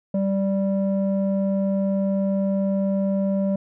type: tone with low-pass filter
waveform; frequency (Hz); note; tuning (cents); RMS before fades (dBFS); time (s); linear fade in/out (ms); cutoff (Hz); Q
square; 195.4; G3; -5; -22; 0.14-3.56; 5; 480; 6
effects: none